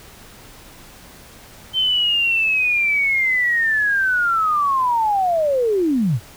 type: linear sweep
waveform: sine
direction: down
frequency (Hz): 3110 to 96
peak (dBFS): -15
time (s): 1.73-6.2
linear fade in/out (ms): 50
effects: pink hiss -43 dBFS RMS until 6.36 s